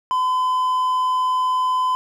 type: tone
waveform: triangle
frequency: 1016 Hz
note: B5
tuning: 49 cents sharp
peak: -15 dBFS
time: 0.11-1.95 s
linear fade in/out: 0 ms
effects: none